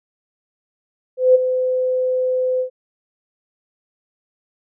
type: tone with ADSR envelope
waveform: sine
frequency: 510 Hz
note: C5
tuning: 44 cents flat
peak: -6 dBFS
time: 1.17-2.7 s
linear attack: 180 ms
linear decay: 17 ms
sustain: -10 dB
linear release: 98 ms
effects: none